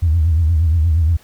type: tone with vibrato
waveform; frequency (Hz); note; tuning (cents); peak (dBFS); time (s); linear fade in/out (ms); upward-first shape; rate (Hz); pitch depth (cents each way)
sine; 81.2; E2; -26; -10; 0.02-1.17; 10; triangle; 8.5; 140
effects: tanh soft clip ceiling -6 dBFS + pink hiss -49 dBFS RMS until 1.23 s